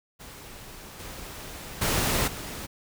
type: noise with level steps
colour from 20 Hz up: pink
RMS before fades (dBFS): -44 / -40 / -25 / -37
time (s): 0.19-2.67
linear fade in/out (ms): 20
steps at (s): 0.99 / 1.81 / 2.27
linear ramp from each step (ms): 10
effects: none